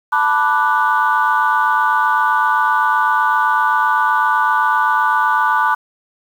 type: chord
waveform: sine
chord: B minor seventh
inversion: third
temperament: equal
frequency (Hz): 880 / 987.8 / 1174.7 / 1480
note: A5 / B5 / D6 / F#6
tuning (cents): 0 / 0 / 0 / 0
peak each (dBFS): -17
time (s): 0.12-5.75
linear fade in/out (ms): 10
effects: tanh soft clip ceiling -4 dBFS + 7-bit